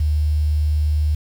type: tone with quantisation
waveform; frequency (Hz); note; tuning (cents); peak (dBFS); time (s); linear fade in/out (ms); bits
sine; 75.7; D#2; -47; -15; 0-1.15; 5; 7
effects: none